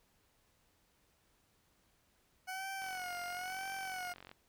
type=tone with vibrato; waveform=20% pulse; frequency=740 Hz; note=F#5; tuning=in tune; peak=-35 dBFS; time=2.47-4.14 s; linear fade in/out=20 ms; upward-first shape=sine; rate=1 Hz; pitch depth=84 cents each way
type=click train; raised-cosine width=0.3 ms; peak=-35 dBFS; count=69; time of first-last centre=2.82-4.315 s; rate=45.5 Hz
effects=pink hiss -73 dBFS RMS until 4.48 s